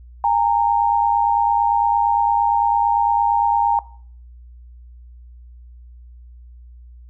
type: tone pair together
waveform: sine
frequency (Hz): 813.2 / 922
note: G#5 / A#5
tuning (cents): -37 / -19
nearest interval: major second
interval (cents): 218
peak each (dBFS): -17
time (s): 0.24-3.79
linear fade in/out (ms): 2
effects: noise-tail reverb RT60 0.5 s tail -19 dB re dry + added 60 Hz sine -39 dBFS peak until 7.09 s